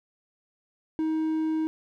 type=tone; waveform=triangle; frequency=316 Hz; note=D#4; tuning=27 cents sharp; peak=-22 dBFS; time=0.99-1.67 s; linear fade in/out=0 ms; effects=none